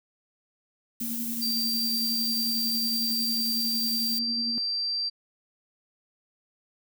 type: noise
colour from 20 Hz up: violet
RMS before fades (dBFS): -33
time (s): 1-4.19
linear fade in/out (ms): 5
type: tone with tremolo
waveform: sine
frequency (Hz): 233.1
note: A#3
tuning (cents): 0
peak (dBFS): -31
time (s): 1.01-4.58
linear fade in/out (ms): 0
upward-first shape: sine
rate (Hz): 11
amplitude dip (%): 45
type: tone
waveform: sine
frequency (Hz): 4699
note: D8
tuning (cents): 0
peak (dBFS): -26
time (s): 1.41-5.1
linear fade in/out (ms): 20
effects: none